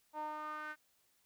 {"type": "tone with band-pass filter sweep", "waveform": "sawtooth", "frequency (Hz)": 304.7, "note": "D#4", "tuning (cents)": -36, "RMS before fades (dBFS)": -43, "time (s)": [0.13, 0.76], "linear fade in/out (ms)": 50, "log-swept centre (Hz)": [830, 1600], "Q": 5.2, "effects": ["white hiss -74 dBFS RMS until 1.25 s"]}